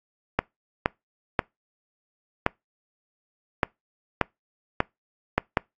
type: clicks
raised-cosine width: 0.5 ms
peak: -4 dBFS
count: 9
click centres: 0.39 / 0.859 / 1.392 / 2.464 / 3.632 / 4.213 / 4.804 / 5.38 / 5.572 s
effects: noise-tail reverb RT60 0.2 s tail -25 dB re dry + AAC 64 kbps